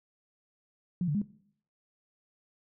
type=tone with pitch steps; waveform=sine; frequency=178.3 / 146.3 / 206 Hz; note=F3 / D3 / G#3; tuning=+36 / -6 / -14 cents; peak=-26 dBFS; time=1.01-1.217 s; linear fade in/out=2 ms; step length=69 ms; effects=noise-tail reverb RT60 0.6 s tail -18 dB re dry